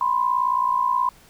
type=tone pair together; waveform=sine; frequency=987.8 / 1046.5 Hz; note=B5 / C6; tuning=0 / 0 cents; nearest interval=minor second; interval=100 cents; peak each=-21 dBFS; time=0.01-1.09 s; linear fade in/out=2 ms; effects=pink hiss -52 dBFS RMS until 1.29 s